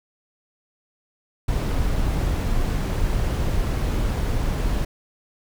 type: noise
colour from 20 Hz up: brown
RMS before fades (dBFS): -22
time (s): 1.48-4.85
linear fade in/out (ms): 5
effects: none